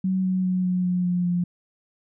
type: tone with pitch steps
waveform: sine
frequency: 187.9 / 185.85 / 183.82 / 181.81 / 179.83 / 177.87 / 175.93 Hz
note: F#3 / F#3 / F#3 / F#3 / F#3 / F3 / F3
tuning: +27 / +8 / -11 / -30 / -49 / +32 / +13 cents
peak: -20 dBFS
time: 0.04-1.44 s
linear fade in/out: 5 ms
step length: 200 ms
effects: none